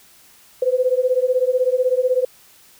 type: beating tone pair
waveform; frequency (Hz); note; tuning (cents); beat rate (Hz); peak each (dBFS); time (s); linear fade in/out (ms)
sine; 500 / 516; B4 / C5; +21 / -24; 16; -18; 0.62-2.25; 5
effects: white hiss -50 dBFS RMS until 2.79 s